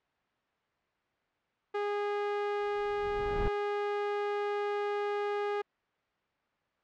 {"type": "tone", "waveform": "sawtooth", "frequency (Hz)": 410.7, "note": "G#4", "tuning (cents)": -19, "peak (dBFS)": -26, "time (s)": [1.74, 5.62], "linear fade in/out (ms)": 10}
{"type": "noise with exponential growth", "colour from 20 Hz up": "brown", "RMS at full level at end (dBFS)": -29, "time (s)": [2.6, 3.48], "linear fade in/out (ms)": 0, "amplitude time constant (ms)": 190}
{"effects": ["white hiss -74 dBFS RMS until 6.83 s", "low-pass 2000 Hz 12 dB/octave"]}